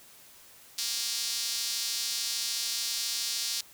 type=tone with high-pass filter; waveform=sawtooth; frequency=233.1 Hz; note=A#3; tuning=in tune; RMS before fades=-32 dBFS; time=0.78-3.61 s; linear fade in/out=5 ms; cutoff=4700 Hz; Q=2; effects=white hiss -54 dBFS RMS until 3.73 s